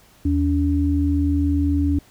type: tone pair together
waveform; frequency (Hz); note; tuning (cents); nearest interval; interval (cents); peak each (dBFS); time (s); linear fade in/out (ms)
sine; 80 / 285.1; D#2 / C#4; +49 / +49; octave + minor seventh; 2200; -19; 0.25-1.99; 5
effects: pink hiss -53 dBFS RMS until 2.1 s